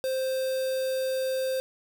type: tone with quantisation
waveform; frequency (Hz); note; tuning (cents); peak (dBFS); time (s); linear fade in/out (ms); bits
triangle; 523.3; C5; 0; -24; 0.04-1.6; 0; 6
effects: none